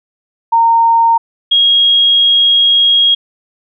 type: tone pair in turn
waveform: sine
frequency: 920 / 3279 Hz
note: A#5 / G#7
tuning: -23 / -23 cents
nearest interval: octave + minor seventh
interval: 2200 cents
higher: second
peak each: -6 dBFS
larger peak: neither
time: 0.52-1.18 / 1.51-3.15 s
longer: second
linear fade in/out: 10 ms
effects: none